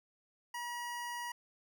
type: tone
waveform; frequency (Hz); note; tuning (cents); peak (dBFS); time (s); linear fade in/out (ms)
25% pulse; 960; B5; -49; -35; 0.54-1.32; 5
effects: none